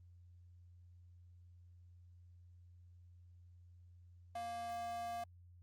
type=tone with high-pass filter; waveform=square; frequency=233.1 Hz; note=A#3; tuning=in tune; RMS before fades=-43 dBFS; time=4.35-5.24 s; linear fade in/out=5 ms; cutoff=670 Hz; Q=4.3; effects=added 88 Hz sine -58 dBFS peak until 5.62 s + Opus 32 kbps